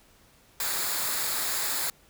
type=noise with comb filter; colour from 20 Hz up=white; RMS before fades=-29 dBFS; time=0.6-1.9 s; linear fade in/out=2 ms; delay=0.34 ms; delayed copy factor=-0.55; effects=pink hiss -59 dBFS RMS until 2.09 s